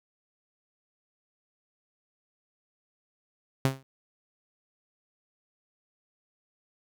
sawtooth tone with exponential decay, 133.8 Hz, C3, 39 cents sharp, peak -15 dBFS, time 3.65-3.83 s, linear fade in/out 0 ms, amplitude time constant 38 ms, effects none

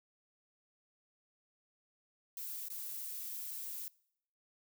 violet noise with dropouts, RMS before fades -43 dBFS, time 2.37-3.88 s, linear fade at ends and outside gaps 2 ms, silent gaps 2.685-2.701 s, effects noise-tail reverb RT60 0.7 s tail -23 dB re dry

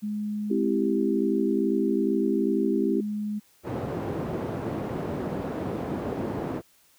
sine tone, 209.6 Hz, G#3, 16 cents sharp, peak -27 dBFS, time 0.02-3.4 s, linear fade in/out 20 ms
sine chord, C major, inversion none, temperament equal, 261.6 / 329.6 / 392 Hz, C4 / E4 / G4, 0 / 0 / 0 cents, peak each -27 dBFS, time 0.5-3.01 s, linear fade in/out 10 ms
white band-pass noise, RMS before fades -31 dBFS, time 3.63-6.62 s, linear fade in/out 50 ms, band 100 to 430 Hz, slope 12 dB/octave
effects white hiss -61 dBFS RMS until 6.98 s

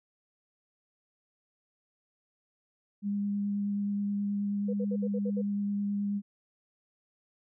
sine tone with vibrato, 202.6 Hz, G#3, 43 cents flat, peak -28 dBFS, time 3.02-6.22 s, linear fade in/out 50 ms, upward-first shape sine, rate 9.4 Hz, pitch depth 9 cents each way
sine tone bursts, 488.9 Hz, B4, 18 cents flat, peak -33 dBFS, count 7, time 4.68-5.418 s, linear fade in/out 10 ms, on 54 ms, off 60 ms
effects none

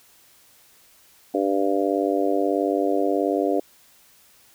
harmonic tone, 98.5 Hz, G2, 9 cents sharp, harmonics 3 / 4 / 5 / 6 / 7, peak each -24 / -25 / -26 / -27 / -27 dBFS, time 1.34-3.6 s, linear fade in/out 5 ms, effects white hiss -55 dBFS RMS until 4.54 s

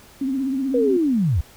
sine tone with vibrato, 267.5 Hz, C4, 38 cents sharp, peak -20 dBFS, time 0.21-0.97 s, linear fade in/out 5 ms, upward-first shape triangle, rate 16 Hz, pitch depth 87 cents each way
sine linear sweep, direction down, 501 to 64.7 Hz, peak -16 dBFS, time 0.74-1.41 s, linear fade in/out 5 ms
effects pink hiss -48 dBFS RMS until 1.56 s

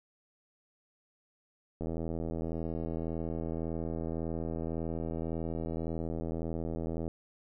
click train, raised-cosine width 2 ms, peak -23 dBFS, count 432, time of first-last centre 1.81-7.079 s, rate 81.8 Hz, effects none

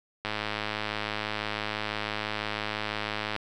click train, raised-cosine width 0.3 ms, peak -14 dBFS, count 331, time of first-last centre 0.25-3.363 s, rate 106 Hz, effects none

